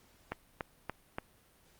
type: click train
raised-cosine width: 0.5 ms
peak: -20 dBFS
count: 4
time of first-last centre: 0.32-1.185 s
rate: 3.47 Hz
effects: pink hiss -65 dBFS RMS until 1.79 s + Opus 48 kbps